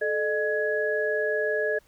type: tone cluster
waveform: sine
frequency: 433.6 / 608 / 1677 Hz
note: A4 / D#5 / G#6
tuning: -25 / -40 / +16 cents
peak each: -27 / -28 / -28 dBFS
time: 0.01-1.79 s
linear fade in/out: 10 ms
effects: pink hiss -62 dBFS RMS until 1.87 s